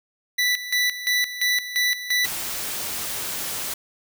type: tone with tremolo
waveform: 25% pulse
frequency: 1975.5 Hz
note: B6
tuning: in tune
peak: -15 dBFS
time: 0.38-2.26 s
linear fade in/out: 10 ms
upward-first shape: square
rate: 2.9 Hz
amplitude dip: 75%
type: noise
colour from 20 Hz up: white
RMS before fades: -29 dBFS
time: 2.24-3.74 s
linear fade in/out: 5 ms
effects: none